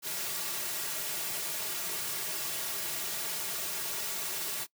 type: noise with comb filter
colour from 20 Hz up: white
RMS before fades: -35 dBFS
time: 0.02-4.67 s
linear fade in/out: 50 ms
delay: 3.9 ms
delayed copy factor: -0.9
effects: noise-tail reverb RT60 0.1 s tail -22 dB re dry + high-pass 150 Hz 12 dB/octave